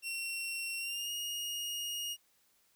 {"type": "tone with pitch glide", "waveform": "sawtooth", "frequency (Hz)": [2727, 2864], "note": ["F7", "F7"], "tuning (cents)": [-42, 43], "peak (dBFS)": -33, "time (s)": [0.02, 2.17], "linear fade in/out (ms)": 50, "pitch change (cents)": 85, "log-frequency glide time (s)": [0.78, 1.11], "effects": ["white hiss -71 dBFS RMS until 2.75 s"]}